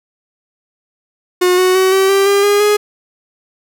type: tone with pitch steps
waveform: 45% pulse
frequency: 361.8 / 369.2 / 376.7 / 384.4 / 392.3 / 400.3 / 408.5 / 416.8 Hz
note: F#4 / F#4 / F#4 / G4 / G4 / G4 / G#4 / G#4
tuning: -39 / -4 / +31 / -34 / +1 / +36 / -29 / +6 cents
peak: -9 dBFS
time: 1.41-2.77 s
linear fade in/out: 10 ms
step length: 170 ms
effects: none